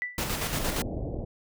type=tone with exponential decay; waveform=sine; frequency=1975.5 Hz; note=B6; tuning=in tune; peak=-25 dBFS; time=0.02-0.26 s; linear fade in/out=0 ms; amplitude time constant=52 ms
type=noise with tremolo; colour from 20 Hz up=pink; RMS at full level=-29 dBFS; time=0.18-0.82 s; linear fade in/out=2 ms; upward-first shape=square; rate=8.6 Hz; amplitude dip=40%
type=low-pass noise; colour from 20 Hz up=pink; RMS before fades=-33 dBFS; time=0.59-1.25 s; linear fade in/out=10 ms; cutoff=700 Hz; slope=48 dB/octave
effects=none